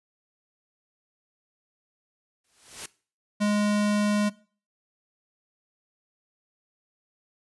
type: noise with exponential growth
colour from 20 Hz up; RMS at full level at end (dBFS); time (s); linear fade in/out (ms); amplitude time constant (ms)
white; -33; 2.44-2.86; 5; 90
type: tone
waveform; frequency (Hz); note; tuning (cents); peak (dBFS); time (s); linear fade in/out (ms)
square; 207.7; G#3; 0; -22; 3.4-4.3; 20
effects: noise-tail reverb RT60 0.4 s tail -20 dB re dry + resampled to 24000 Hz